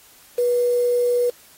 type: tone with quantisation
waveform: sine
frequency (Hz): 486.5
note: B4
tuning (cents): -26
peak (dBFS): -16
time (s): 0.38-1.3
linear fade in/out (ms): 5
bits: 6
effects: white hiss -50 dBFS RMS until 1.57 s + AAC 48 kbps